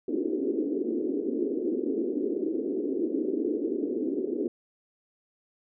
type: band-pass noise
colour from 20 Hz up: white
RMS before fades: -29 dBFS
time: 0.08-4.48 s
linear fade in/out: 2 ms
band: 260 to 410 Hz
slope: 48 dB/octave
effects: none